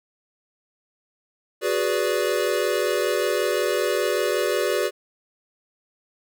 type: chord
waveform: square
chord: G# half-diminished seventh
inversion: third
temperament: equal with one note detuned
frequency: 370 / 415.3 / 493.9 / 580.2 Hz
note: F#4 / G#4 / B4 / D5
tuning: 0 / 0 / 0 / -21 cents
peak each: -27 dBFS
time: 1.61-4.91 s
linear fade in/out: 50 ms
effects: none